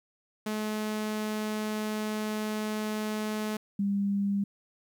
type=tone pair in turn; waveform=sawtooth / sine; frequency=214.2 / 199.97 Hz; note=A3 / G3; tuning=-46 / +35 cents; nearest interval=minor second; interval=119 cents; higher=first; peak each=-26 / -25 dBFS; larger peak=second; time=0.46-3.57 / 3.79-4.44 s; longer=first; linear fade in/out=5 ms; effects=11-bit